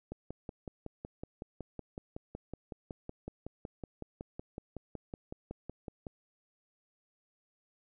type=click train; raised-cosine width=2 ms; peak=-27 dBFS; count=33; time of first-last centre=0.12-6.068 s; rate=5.38 Hz; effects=none